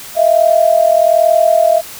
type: tone pair together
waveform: sine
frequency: 639 / 680.2 Hz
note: D#5 / F5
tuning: +46 / -46 cents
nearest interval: minor second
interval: 108 cents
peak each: -10 dBFS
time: 0.15-1.82 s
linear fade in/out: 50 ms
effects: white hiss -31 dBFS RMS until 1.99 s